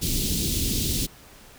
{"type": "band-stop noise", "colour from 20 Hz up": "pink", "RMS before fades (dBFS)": -25, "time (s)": [0.01, 1.07], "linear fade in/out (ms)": 20, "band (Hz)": [340, 3300], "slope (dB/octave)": 24, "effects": ["pink hiss -49 dBFS RMS until 1.58 s"]}